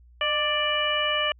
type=harmonic tone with a mistuned harmonic; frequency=589 Hz; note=D5; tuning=5 cents sharp; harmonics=1 / 2 / 3 / 4 / 5; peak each=-29 / -29 / -30 / -30 / -26 dBFS; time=0.21-1.32 s; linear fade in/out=2 ms; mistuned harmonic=1; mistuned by=+46 cents; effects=added 60 Hz sine -50 dBFS peak until 1.39 s